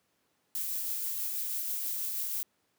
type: noise with tremolo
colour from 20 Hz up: violet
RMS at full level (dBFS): -33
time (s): 0.55-2.43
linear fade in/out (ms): 0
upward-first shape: triangle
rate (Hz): 6.2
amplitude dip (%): 25
effects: pink hiss -74 dBFS RMS until 2.78 s + high-pass 150 Hz 12 dB/octave